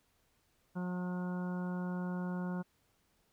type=harmonic tone; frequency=180 Hz; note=F#3; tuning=47 cents flat; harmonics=1 / 2 / 3 / 4 / 5 / 6 / 7 / 8; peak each=-35 / -47 / -49 / -53 / -50 / -53 / -59 / -51 dBFS; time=0.75-2.63 s; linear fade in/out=20 ms; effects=pink hiss -74 dBFS RMS until 3.32 s